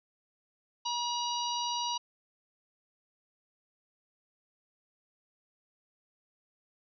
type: harmonic tone with a mistuned harmonic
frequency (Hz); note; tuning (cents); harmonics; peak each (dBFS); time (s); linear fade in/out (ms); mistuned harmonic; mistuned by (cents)
961; B5; -48; 1 / 3 / 4 / 5 / 6; -33 / -38 / -39 / -40 / -41; 0.85-1.98; 10; 5; -31
effects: none